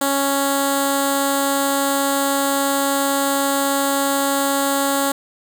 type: tone with notch filter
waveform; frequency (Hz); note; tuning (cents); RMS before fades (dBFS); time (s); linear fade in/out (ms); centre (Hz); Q
5% pulse; 277.2; C#4; 0; -19; 0.01-5.12; 5; 2400; 0.54
effects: none